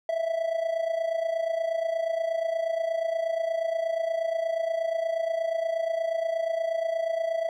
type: tone with amplitude modulation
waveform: triangle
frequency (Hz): 659.3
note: E5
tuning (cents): 0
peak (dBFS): -20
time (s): 0.09-7.49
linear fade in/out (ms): 2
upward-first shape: sine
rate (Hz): 28.4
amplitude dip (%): 70
effects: none